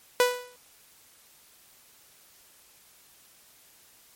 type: tone with exponential decay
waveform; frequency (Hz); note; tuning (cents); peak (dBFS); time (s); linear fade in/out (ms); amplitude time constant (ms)
sawtooth; 493.9; B4; 0; -12; 0.2-0.56; 1; 77
effects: white hiss -57 dBFS RMS until 4.15 s + MP3 64 kbps